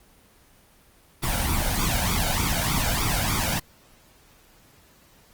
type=noise with flanger; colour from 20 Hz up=pink; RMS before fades=-24 dBFS; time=1.22-3.6 s; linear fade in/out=20 ms; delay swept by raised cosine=0.85 to 1.36 ms; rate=3.3 Hz; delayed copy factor=+0.75; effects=pink hiss -56 dBFS RMS until 5.33 s + Opus 24 kbps